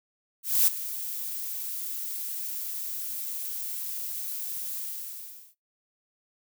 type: noise with ADSR envelope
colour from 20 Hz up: violet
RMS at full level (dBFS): -19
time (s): 0.43-5.55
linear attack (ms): 240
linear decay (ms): 18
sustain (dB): -15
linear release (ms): 770
effects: noise-tail reverb RT60 0.2 s tail -23 dB re dry